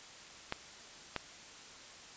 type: clicks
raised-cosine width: 0.3 ms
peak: -18 dBFS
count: 2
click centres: 0.524 / 1.163 s
effects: white hiss -52 dBFS RMS until 2.16 s + resampled to 16000 Hz